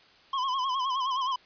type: tone with vibrato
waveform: square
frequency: 1046.5 Hz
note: C6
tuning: in tune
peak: -27 dBFS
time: 0.33-1.36 s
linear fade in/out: 5 ms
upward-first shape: sine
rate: 9.6 Hz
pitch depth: 88 cents each way
effects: white hiss -57 dBFS RMS until 1.45 s + resampled to 11025 Hz